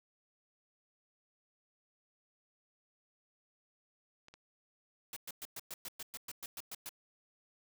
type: clicks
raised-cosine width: 0.2 ms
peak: -37 dBFS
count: 2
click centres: 4.284 / 4.34 s
type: noise bursts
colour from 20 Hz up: white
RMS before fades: -44 dBFS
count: 13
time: 5.13-6.892 s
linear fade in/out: 2 ms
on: 34 ms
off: 110 ms
effects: none